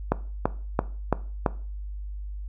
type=click train; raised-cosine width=1 ms; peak=-6 dBFS; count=5; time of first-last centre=0.12-1.462 s; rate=2.98 Hz; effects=noise-tail reverb RT60 0.4 s tail -17 dB re dry + added 50 Hz sine -32 dBFS peak until 2.48 s